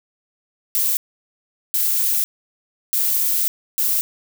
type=noise bursts at uneven times; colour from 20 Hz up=violet; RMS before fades=-19 dBFS; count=4; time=0.75-0.97 / 1.74-2.24 / 2.93-3.48 / 3.78-4.01 s; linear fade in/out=0 ms; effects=none